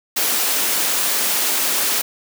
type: high-pass noise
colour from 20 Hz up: white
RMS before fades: -19 dBFS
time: 0.16-2.02 s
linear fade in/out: 10 ms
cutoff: 220 Hz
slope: 24 dB/octave
effects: none